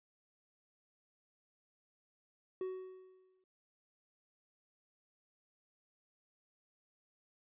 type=tone with exponential decay; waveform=triangle; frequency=373.3 Hz; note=F#4; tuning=15 cents sharp; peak=-33 dBFS; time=2.61-3.44 s; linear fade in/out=2 ms; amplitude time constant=180 ms; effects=resampled to 8000 Hz